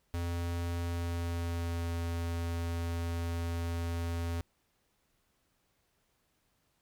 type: tone with pitch glide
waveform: square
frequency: 85.8 to 84.67 Hz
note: F2 to E2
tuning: -30 to +47 cents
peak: -33 dBFS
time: 0.14-4.41 s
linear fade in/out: 0 ms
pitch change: -23 cents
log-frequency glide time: 0.77-1.92 s
effects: pink hiss -75 dBFS RMS until 6.81 s